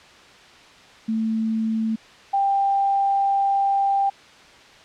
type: tone pair in turn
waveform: sine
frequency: 222 / 791.1 Hz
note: A3 / G5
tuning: +16 / +16 cents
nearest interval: octave + minor seventh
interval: 2200 cents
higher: second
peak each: -20 / -17 dBFS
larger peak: second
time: 1.08-1.96 / 2.33-4.1 s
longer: second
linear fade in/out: 10 ms
effects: white hiss -47 dBFS RMS until 4.84 s + low-pass 4000 Hz 12 dB/octave